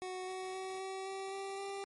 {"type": "tone with pitch steps", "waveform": "25% pulse", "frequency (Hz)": [370, 374.1, 378.2, 382.4, 386.6, 390.9, 395.2], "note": ["F#4", "F#4", "F#4", "G4", "G4", "G4", "G4"], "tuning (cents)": [0, 19, 38, -43, -24, -5, 14], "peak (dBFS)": -36, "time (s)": [0.02, 1.84], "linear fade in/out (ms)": 0, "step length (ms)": 260, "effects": ["MP3 48 kbps"]}